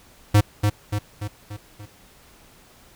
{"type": "tone with echo", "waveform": "square", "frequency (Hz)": 103.83, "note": "G#2", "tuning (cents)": 0, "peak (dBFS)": -12, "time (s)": [0.34, 0.41], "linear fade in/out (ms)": 10, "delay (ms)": 290, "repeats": 5, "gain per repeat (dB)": -5, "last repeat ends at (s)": 1.86, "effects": ["pink hiss -52 dBFS RMS until 2.95 s"]}